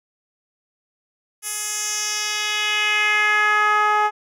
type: tone with band-pass filter sweep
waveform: 10% pulse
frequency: 421.4 Hz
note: G#4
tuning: 25 cents sharp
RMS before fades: -20 dBFS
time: 1.42-4.11 s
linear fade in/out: 50 ms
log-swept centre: 10000 to 910 Hz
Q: 2
effects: none